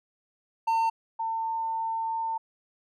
triangle / sine tone pair in turn, 905 / 900.8 Hz, A5 / A5, +48 / +40 cents, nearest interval unison, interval 8 cents, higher first, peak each -20 / -27 dBFS, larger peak first, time 0.67-0.9 / 1.19-2.38 s, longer second, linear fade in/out 10 ms, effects none

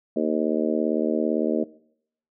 harmonic tone, 77.78 Hz, D#2, in tune, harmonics 3 / 4 / 5 / 6 / 7 / 8, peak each -26 / -27 / -28 / -29 / -29 / -30 dBFS, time 0.16-1.64 s, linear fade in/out 5 ms, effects noise-tail reverb RT60 0.7 s tail -21 dB re dry

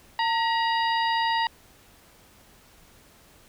harmonic tone with a mistuned harmonic, 954 Hz, A#5, 40 cents sharp, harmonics 1 / 2 / 3 / 4 / 5, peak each -23 / -29 / -33 / -35 / -37 dBFS, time 0.19-1.47 s, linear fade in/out 2 ms, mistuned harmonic 1, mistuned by -78 cents, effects pink hiss -55 dBFS RMS until 3.48 s

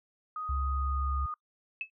sine tone with pitch glide, 1248 to 1230.1 Hz, D#6 to D#6, +5 to -20 cents, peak -34 dBFS, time 0.36-1.34 s, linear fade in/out 2 ms, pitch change -25 cents, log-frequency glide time 0.71-1.12 s
sine tone, 69.3 Hz, C#2, in tune, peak -29 dBFS, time 0.49-1.26 s, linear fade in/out 5 ms
sine tone with exponential decay, 2603 Hz, E7, 22 cents flat, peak -28 dBFS, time 1.81-1.9 s, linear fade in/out 1 ms, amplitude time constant 18 ms
effects noise-tail reverb RT60 0.1 s tail -23 dB re dry

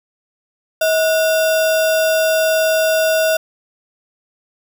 sine tone with sample-and-hold, 639 Hz, D#5, 46 cents sharp, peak -12 dBFS, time 0.81-3.37 s, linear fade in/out 5 ms, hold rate 2100 Hz, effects none

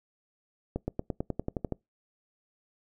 accelerating click train, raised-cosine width 2 ms, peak -17 dBFS, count 11, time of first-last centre 0.76-1.723 s, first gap 120 ms, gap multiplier 0.95, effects noise-tail reverb RT60 0.2 s tail -25 dB re dry

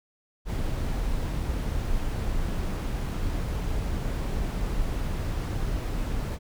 brown noise, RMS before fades -28 dBFS, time 0.45-6.39 s, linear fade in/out 50 ms, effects none

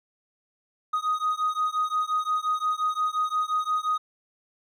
triangle beating tone pair, 1245 / 1250.7 Hz, D#6 / D#6, +1 / +9 cents, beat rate 5.7 Hz, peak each -24 dBFS, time 0.93-3.98 s, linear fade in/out 10 ms, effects tanh soft clip ceiling -17 dBFS

